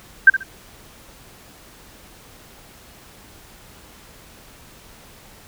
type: tone with echo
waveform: sine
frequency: 1568 Hz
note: G6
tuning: in tune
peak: -3 dBFS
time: 0.27-0.3 s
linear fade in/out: 5 ms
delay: 67 ms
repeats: 2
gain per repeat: -13 dB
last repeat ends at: 0.434 s
effects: pink hiss -46 dBFS RMS until 5.47 s